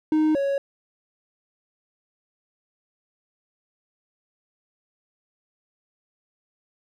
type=tone pair in turn; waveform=triangle; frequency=310 / 555.1 Hz; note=D#4 / C#5; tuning=-6 / +2 cents; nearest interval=minor seventh; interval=1008 cents; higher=second; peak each=-15 / -19 dBFS; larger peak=first; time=0.12-0.35 / 0.35-0.58 s; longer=neither; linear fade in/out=2 ms; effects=none